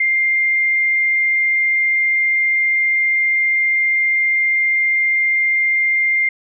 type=tone; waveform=sine; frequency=2105 Hz; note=C7; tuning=10 cents sharp; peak=-13 dBFS; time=0-6.29 s; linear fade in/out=5 ms; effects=none